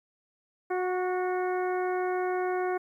harmonic tone with a mistuned harmonic, 365.3 Hz, F#4, 22 cents flat, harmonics 1 / 2 / 3 / 4 / 5 / 6, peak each -28 / -32 / -39 / -39 / -44 / -45 dBFS, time 0.7-2.78 s, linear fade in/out 10 ms, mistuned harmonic 3, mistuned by +24 cents, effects 11-bit

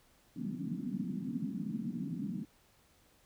pink band-pass noise, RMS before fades -38 dBFS, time 0.36-2.45 s, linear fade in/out 5 ms, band 160 to 270 Hz, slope 48 dB/octave, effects pink hiss -67 dBFS RMS until 3.25 s

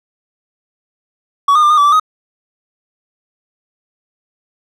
triangle tone with pitch steps, 1129 / 1222 / 1191 / 1225 / 1154 / 1168 / 1255 Hz, C#6 / D#6 / D6 / D#6 / D6 / D6 / D#6, +31 / -32 / +24 / -27 / -31 / -10 / +15 cents, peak -5 dBFS, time 1.48-1.998 s, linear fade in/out 5 ms, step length 74 ms, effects none

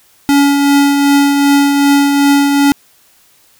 square tone with tremolo, 282.5 Hz, C#4, 33 cents sharp, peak -6 dBFS, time 0.29-2.72 s, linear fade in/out 0 ms, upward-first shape triangle, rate 2.6 Hz, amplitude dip 40%, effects white hiss -49 dBFS RMS until 3.59 s

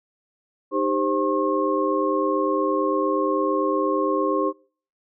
sine tone cluster, 308.2 / 396.9 / 524 / 1079 Hz, D#4 / G4 / C5 / C#6, -16 / +22 / +2 / -47 cents, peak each -25 dBFS, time 0.71-4.53 s, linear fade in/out 50 ms, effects noise-tail reverb RT60 0.5 s tail -26 dB re dry

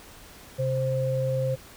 sine tone pair together, 131.3 / 525.2 Hz, C3 / C5, +6 / +6 cents, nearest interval 2 octaves, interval 2400 cents, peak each -26 / -26 dBFS, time 0.58-1.56 s, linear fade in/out 20 ms, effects pink hiss -48 dBFS RMS until 1.76 s

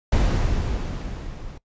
brown noise with level ramp, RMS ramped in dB -17 to -37 dBFS, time 0.12-1.58 s, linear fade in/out 5 ms, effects noise-tail reverb RT60 0.1 s tail -21 dB re dry + resampled to 16000 Hz

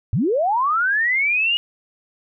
sine linear sweep, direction up, 83.2 to 2900 Hz, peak -16 dBFS, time 0.13-1.57 s, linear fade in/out 0 ms, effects none

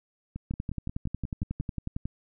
two click trains, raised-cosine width 5 ms, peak -23 / -19 dBFS, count 8 / 18, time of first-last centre 0.36-1.608 / 0.51-2.055 s, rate 5.61 / 11 Hz, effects none

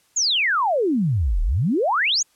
sine exponential two-way sweep, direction down then up, 7140 to 35.53 to 7140 Hz, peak -17 dBFS, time 0.16-2.23 s, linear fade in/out 10 ms, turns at 1.42 s, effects white hiss -61 dBFS RMS until 2.35 s + low-pass 11000 Hz 12 dB/octave

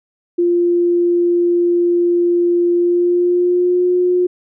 sine tone with pitch glide, 348 to 359.4 Hz, F4 to F4, -6 to +50 cents, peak -11 dBFS, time 0.38-4.27 s, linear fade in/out 10 ms, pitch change +56 cents, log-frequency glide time 2.73-3.87 s, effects none

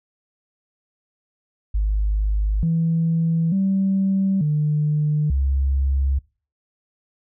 sine tone with pitch steps, 51.6 / 164.5 / 193.4 / 150.3 / 68.2 Hz, G#1 / E3 / G3 / D3 / C#2, -10 / -3 / -23 / +40 / -28 cents, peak -16 dBFS, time 1.74-6.19 s, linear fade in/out 10 ms, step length 890 ms, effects noise-tail reverb RT60 0.4 s tail -25 dB re dry + tanh soft clip ceiling -12 dBFS

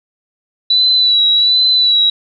sine tone with vibrato, 3951 Hz, B7, in tune, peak -8 dBFS, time 0.7-2.1 s, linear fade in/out 5 ms, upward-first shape sine, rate 1.3 Hz, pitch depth 38 cents each way, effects none

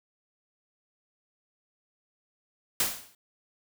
white noise with exponential decay, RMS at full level -23 dBFS, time 2.8-3.15 s, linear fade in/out 2 ms, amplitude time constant 75 ms, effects none

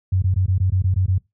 sine tone bursts, 93.5 Hz, F#2, 19 cents sharp, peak -14 dBFS, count 9, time 0.12-1.18 s, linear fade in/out 5 ms, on 100 ms, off 20 ms, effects noise-tail reverb RT60 0.2 s tail -23 dB re dry + high-pass 60 Hz 12 dB/octave

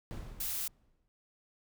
brown noise with exponential decay, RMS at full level -38 dBFS, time 0.11-1.08 s, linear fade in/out 0 ms, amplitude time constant 210 ms
blue noise, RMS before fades -36 dBFS, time 0.4-0.68 s, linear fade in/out 5 ms
effects none

